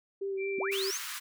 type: tone with vibrato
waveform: sine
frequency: 390 Hz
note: G4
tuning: 9 cents flat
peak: -31 dBFS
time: 0.21-0.91 s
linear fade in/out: 10 ms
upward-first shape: sine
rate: 4.4 Hz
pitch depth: 20 cents each way
type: tone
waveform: sine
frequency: 2349 Hz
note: D7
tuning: in tune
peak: -37 dBFS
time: 0.37-0.78 s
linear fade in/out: 50 ms
type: linear sweep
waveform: sine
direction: up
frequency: 138.59 to 6645 Hz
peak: -33 dBFS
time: 0.58-0.98 s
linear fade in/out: 10 ms
type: high-pass noise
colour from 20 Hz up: pink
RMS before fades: -39 dBFS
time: 0.71-1.2 s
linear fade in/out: 20 ms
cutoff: 1100 Hz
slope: 48 dB/octave
effects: none